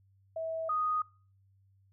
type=tone pair in turn; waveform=sine; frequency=649 / 1242.3 Hz; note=E5 / D#6; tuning=-27 / -3 cents; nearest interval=major seventh; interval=1124 cents; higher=second; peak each=-33 / -28 dBFS; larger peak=second; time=0.36-0.69 / 0.69-1.02 s; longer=neither; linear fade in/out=5 ms; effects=noise-tail reverb RT60 0.4 s tail -22 dB re dry + added 97 Hz sine -63 dBFS peak until 1.92 s